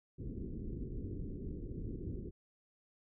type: low-pass noise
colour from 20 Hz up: pink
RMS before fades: -42 dBFS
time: 0.18-2.31 s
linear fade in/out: 20 ms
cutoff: 410 Hz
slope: 48 dB/octave
effects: none